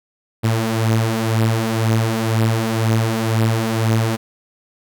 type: beating tone pair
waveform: sawtooth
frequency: 111 / 113 Hz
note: A2 / A2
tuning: +16 / +47 cents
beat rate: 2 Hz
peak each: -17 / -13 dBFS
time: 0.43-4.17 s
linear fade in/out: 20 ms
effects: none